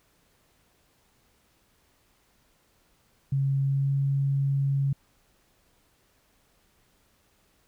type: tone with pitch glide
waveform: sine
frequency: 137 to 138.27 Hz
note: C#3 to C#3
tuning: -20 to -4 cents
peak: -22 dBFS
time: 3.32-4.93 s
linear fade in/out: 5 ms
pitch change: +16 cents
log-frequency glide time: 3.62-3.91 s
effects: pink hiss -66 dBFS RMS until 7.67 s